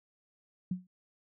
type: tone with exponential decay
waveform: sine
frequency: 182.5 Hz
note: F#3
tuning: 24 cents flat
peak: -27 dBFS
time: 0.71-0.87 s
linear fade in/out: 5 ms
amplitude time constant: 34 ms
effects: none

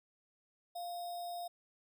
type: tone with sample-and-hold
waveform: sine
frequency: 698.5 Hz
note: F5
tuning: in tune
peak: -39 dBFS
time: 0.75-1.48 s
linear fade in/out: 10 ms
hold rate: 4410 Hz
effects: none

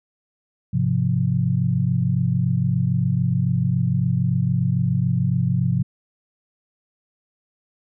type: chord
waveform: sine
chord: F minor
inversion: first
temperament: equal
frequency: 103.83 / 130.81 / 174.61 Hz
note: Ab2 / C3 / F3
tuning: 0 / 0 / 0 cents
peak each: -24 / -20 / -22 dBFS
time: 0.73-5.83 s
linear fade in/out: 10 ms
effects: none

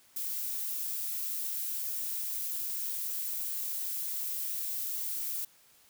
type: noise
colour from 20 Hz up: violet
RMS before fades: -35 dBFS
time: 0.16-5.45 s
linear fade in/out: 5 ms
effects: white hiss -62 dBFS RMS until 5.89 s

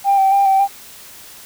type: tone with vibrato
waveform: sine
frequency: 784 Hz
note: G5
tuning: in tune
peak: -9 dBFS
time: 0.04-0.68 s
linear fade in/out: 50 ms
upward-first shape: square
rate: 3.6 Hz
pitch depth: 22 cents each way
effects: tanh soft clip ceiling -6 dBFS + white hiss -39 dBFS RMS until 1.45 s

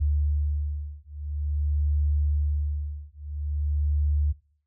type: beating tone pair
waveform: sine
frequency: 73.42 / 73.9 Hz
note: D2 / D2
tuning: 0 / +11 cents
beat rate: 0.48 Hz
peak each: -26 dBFS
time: 0-4.33 s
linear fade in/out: 20 ms
effects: noise-tail reverb RT60 0.5 s tail -22 dB re dry

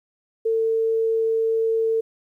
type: tone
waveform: sine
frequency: 449.2 Hz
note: A4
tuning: 36 cents sharp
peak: -18 dBFS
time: 0.45-2.01 s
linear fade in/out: 10 ms
effects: 10-bit

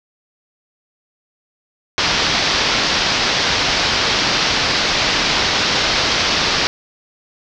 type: low-pass noise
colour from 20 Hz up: white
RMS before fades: -17 dBFS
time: 1.98-6.67 s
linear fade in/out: 0 ms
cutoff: 5500 Hz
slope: 48 dB/octave
effects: none

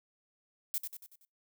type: noise with echo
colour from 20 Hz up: violet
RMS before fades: -33 dBFS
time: 0.74-0.78 s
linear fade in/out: 0 ms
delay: 94 ms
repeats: 5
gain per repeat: -6 dB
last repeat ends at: 1.25 s
effects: noise-tail reverb RT60 0.2 s tail -24 dB re dry

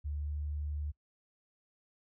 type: tone with pitch glide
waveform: sine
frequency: 73.42 to 74.02 Hz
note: D2 to D2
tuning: 0 to +14 cents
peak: -34 dBFS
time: 0.04-0.92 s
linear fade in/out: 20 ms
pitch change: +14 cents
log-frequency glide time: 0.19-0.31 s
effects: noise-tail reverb RT60 0.1 s tail -24 dB re dry

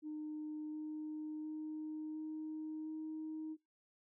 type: tone with pitch steps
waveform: sine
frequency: 305.4 / 307.3 / 309.3 / 311.3 / 313.3 Hz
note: D#4 / D#4 / D#4 / D#4 / D#4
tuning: -32 / -21 / -10 / +1 / +12 cents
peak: -40 dBFS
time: 0.02-3.57 s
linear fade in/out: 50 ms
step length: 710 ms
effects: noise-tail reverb RT60 0.2 s tail -25 dB re dry + tanh soft clip ceiling -37 dBFS

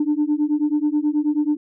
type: beating tone pair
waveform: sine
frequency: 293.7 / 303 Hz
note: D4 / D#4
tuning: 0 / -46 cents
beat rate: 9.3 Hz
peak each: -19 dBFS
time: 0-1.57 s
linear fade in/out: 5 ms
effects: tanh soft clip ceiling -12 dBFS

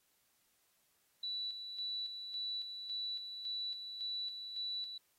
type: tone with tremolo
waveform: sine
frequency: 3951 Hz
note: B7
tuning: in tune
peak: -37 dBFS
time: 1.23-4.98 s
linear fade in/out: 5 ms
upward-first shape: square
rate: 1.8 Hz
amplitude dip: 50%
effects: white hiss -75 dBFS RMS until 5.18 s + AAC 48 kbps

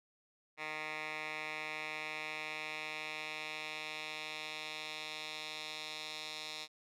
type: tone with band-pass filter sweep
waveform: 10% pulse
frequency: 154.4 Hz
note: D#3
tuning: 13 cents flat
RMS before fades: -43 dBFS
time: 0.57-6.68 s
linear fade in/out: 50 ms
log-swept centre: 2000 to 4000 Hz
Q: 1.9
effects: none

